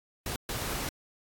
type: noise bursts at uneven times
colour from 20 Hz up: pink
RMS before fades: -34 dBFS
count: 2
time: 0.26-0.36 / 0.49-0.89 s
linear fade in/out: 2 ms
effects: AAC 64 kbps